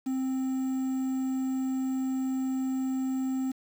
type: tone with quantisation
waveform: triangle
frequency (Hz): 262.4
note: C4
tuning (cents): +5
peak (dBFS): -25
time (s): 0.06-3.52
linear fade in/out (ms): 10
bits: 8
effects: none